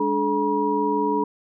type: tone cluster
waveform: sine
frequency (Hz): 204.7 / 290.5 / 428.7 / 961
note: G#3 / D4 / A4 / B5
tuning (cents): -25 / -19 / -45 / -48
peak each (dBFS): -30 / -25 / -24 / -23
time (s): 0-1.24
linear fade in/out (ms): 5
effects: none